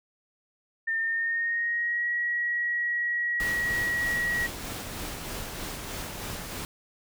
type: tone with pitch glide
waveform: sine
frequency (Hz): 1809 to 1911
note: A6 to A#6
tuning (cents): +48 to +43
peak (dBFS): -25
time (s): 0.87-4.47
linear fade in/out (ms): 10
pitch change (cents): +95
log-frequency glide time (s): 0.98-2.08
type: noise with tremolo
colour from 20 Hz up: pink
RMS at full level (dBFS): -35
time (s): 3.4-6.65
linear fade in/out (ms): 0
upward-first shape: sine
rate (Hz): 3.2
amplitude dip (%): 30
effects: none